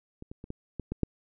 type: clicks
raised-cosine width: 3 ms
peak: -29 / -28 / -29 / -23 / -21 / -19 / -12 dBFS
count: 7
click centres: 0.224 / 0.315 / 0.441 / 0.504 / 0.797 / 0.92 / 1.033 s
effects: none